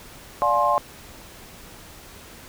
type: chord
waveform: sine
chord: D half-diminished seventh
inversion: none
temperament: just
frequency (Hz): 587.3 / 704.8 / 845.8 / 1057.2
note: D5 / F5 / Ab5 / C6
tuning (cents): 0 / +16 / +31 / +18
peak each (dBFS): -24 / -24 / -24 / -20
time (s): 0.42-0.78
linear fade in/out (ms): 0
effects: pink hiss -44 dBFS RMS until 2.48 s